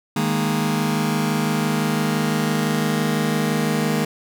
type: chord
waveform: sawtooth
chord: D# suspended fourth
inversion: none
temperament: just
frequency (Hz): 155.56 / 207.4 / 233.3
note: D#3 / G#3 / A#3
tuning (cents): 0 / -2 / +2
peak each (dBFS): -19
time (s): 0.16-4.05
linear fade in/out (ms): 5
effects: none